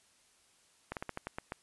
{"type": "slowing click train", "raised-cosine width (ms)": 0.5, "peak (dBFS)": -22, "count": 8, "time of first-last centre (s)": [0.92, 1.521], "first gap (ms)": 48, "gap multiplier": 1.19, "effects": ["white hiss -67 dBFS RMS until 1.62 s", "resampled to 24000 Hz"]}